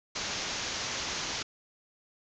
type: low-pass noise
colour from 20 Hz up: white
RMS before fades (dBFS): -35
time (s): 0.15-1.43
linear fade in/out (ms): 10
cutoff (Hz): 6800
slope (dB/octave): 96
effects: none